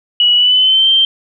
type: tone with pitch glide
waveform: sine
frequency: 2930 to 3140 Hz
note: F#7 to G7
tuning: -18 to +2 cents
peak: -7 dBFS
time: 0.2-1.05 s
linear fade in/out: 2 ms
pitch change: +120 cents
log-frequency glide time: 0.35-0.89 s
effects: none